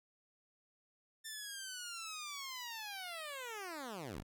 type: linear sweep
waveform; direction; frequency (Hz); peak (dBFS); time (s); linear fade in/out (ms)
10% pulse; down; 1792 to 33.65; -35; 1.24-4.23; 20
effects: none